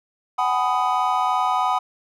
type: chord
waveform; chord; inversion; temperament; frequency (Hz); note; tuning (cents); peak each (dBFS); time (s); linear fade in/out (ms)
triangle; G# minor seventh; third; just; 747.5 / 830.6 / 996.7 / 1245.9; F#5 / G#5 / B5 / D#6; +17 / 0 / +16 / +2; -21 / -25 / -21 / -22; 0.38-1.79; 10
effects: none